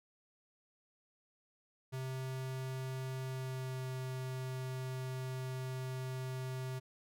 square tone with pitch glide, 130.81 to 129.68 Hz, C3 to C3, 0 to -15 cents, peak -39 dBFS, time 1.92-6.8 s, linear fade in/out 20 ms, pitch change -15 cents, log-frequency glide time 3.24-3.86 s, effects none

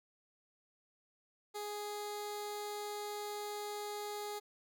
15% pulse tone with notch filter, 415.3 Hz, G#4, in tune, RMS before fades -42 dBFS, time 1.54-4.4 s, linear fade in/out 20 ms, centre 1500 Hz, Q 1.5, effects none

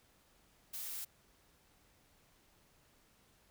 blue noise, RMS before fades -43 dBFS, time 0.73-1.05 s, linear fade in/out 10 ms, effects pink hiss -69 dBFS RMS until 3.5 s

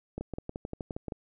two click trains, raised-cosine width 2 ms, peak -22 / -22 dBFS, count 7 / 6, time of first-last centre 0.18-1.122 / 0.21-1.083 s, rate 6.37 / 5.73 Hz, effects none

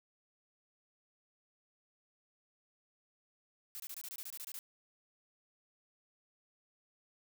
blue noise bursts, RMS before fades -45 dBFS, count 12, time 3.75-4.59 s, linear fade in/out 0 ms, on 48 ms, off 24 ms, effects none

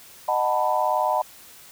sine chord, B dominant seventh, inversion first, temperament just, 617.4 / 740.8 / 889 / 987.8 Hz, D#5 / F#5 / A5 / B5, -14 / +2 / +18 / 0 cents, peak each -25 dBFS, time 0.28-1.22 s, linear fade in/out 5 ms, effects white hiss -47 dBFS RMS until 1.71 s

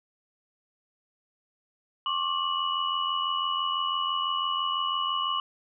sine tone cluster, 1076 / 1162 / 2938 Hz, C6 / D6 / F#7, +48 / -19 / -13 cents, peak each -30 dBFS, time 2.06-5.4 s, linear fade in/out 2 ms, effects none

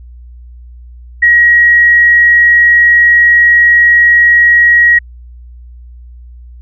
sine tone, 1900 Hz, A#6, 33 cents sharp, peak -3 dBFS, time 1.22-4.99 s, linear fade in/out 10 ms, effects added 60 Hz sine -30 dBFS peak until 6.61 s

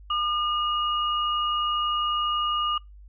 sine tone pair together, 1210 / 2878 Hz, D#6 / F#7, -49 / -49 cents, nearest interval octave + minor third, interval 1500 cents, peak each -24 / -28 dBFS, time 0.1-2.78 s, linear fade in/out 5 ms, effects noise-tail reverb RT60 0.2 s tail -25 dB re dry + added 50 Hz sine -44 dBFS peak until 3.08 s

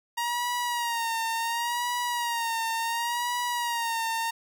sawtooth tone with vibrato, 940 Hz, A#5, 14 cents sharp, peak -23 dBFS, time 0.17-4.31 s, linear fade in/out 10 ms, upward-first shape sine, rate 0.7 Hz, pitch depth 60 cents each way, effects none

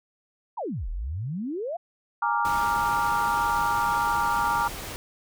sine exponential two-way sweep, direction down then up, 1046.5 to 36.36 to 730 Hz, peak -28 dBFS, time 0.57-1.77 s, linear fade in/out 10 ms, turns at 0.89 s
sine chord, Bb dominant seventh, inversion third, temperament equal, 830.6 / 932.3 / 1174.7 / 1396.9 Hz, Ab5 / Bb5 / D6 / F6, 0 / 0 / 0 / 0 cents, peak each -29 / -25 / -28 / -29 dBFS, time 2.22-4.68 s, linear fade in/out 5 ms
pink noise, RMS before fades -36 dBFS, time 2.45-4.96 s, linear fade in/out 0 ms
effects none

